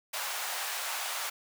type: high-pass noise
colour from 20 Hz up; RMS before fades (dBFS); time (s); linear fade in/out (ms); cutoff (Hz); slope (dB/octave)
pink; -35; 0.13-1.3; 10; 730; 24
effects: none